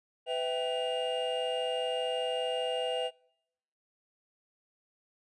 triangle tone cluster, 502 / 655 / 780 / 2825 Hz, B4 / E5 / G5 / F7, +28 / -11 / -9 / +19 cents, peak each -31 / -33 / -36 / -36 dBFS, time 0.26-3.11 s, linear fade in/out 50 ms, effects noise-tail reverb RT60 0.8 s tail -25 dB re dry + resampled to 24000 Hz

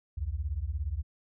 sine beating tone pair, 64.8 / 81.8 Hz, C2 / E2, -16 / -13 cents, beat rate 17 Hz, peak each -33 / -33 dBFS, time 0.17-1.03 s, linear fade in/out 10 ms, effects none

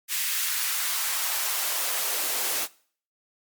white noise with high-pass filter sweep, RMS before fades -27 dBFS, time 0.08-2.68 s, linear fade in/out 50 ms, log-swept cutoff 2000 to 330 Hz, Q 1.1, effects noise-tail reverb RT60 0.5 s tail -21 dB re dry + MP3 96 kbps

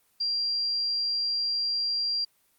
sine tone, 4753 Hz, D8, 20 cents sharp, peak -25 dBFS, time 0.2-2.25 s, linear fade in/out 10 ms, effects white hiss -67 dBFS RMS until 2.58 s + Opus 24 kbps

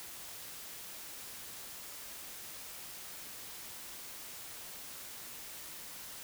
silence, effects white hiss -47 dBFS RMS until 6.23 s

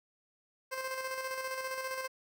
15% pulse tone with tremolo, 523.3 Hz, C5, in tune, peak -28 dBFS, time 0.71-2.08 s, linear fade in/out 20 ms, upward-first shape square, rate 15 Hz, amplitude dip 40%, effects none

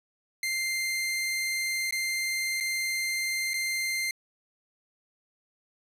sawtooth tone with dropouts, 2093 Hz, C7, in tune, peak -24 dBFS, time 0.43-4.11 s, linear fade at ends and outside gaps 2 ms, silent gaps 1.909-1.924 / 2.602-2.607 / 3.535-3.54 s, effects resampled to 32000 Hz

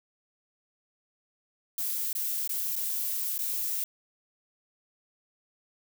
violet noise with dropouts, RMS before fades -31 dBFS, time 1.78-3.84 s, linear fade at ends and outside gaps 2 ms, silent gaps 2.129-2.151 / 2.476-2.493 / 2.756-2.762 / 3.381-3.389 s, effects none

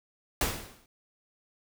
pink noise with exponential decay, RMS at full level -25 dBFS, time 0.41-0.86 s, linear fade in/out 2 ms, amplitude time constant 96 ms, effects none

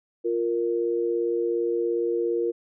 sine tone pair together, 349.2 / 466.5 Hz, F4 / A#4, 0 / +1 cents, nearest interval perfect fourth, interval 501 cents, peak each -25 / -25 dBFS, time 0.24-2.52 s, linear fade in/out 20 ms, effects none

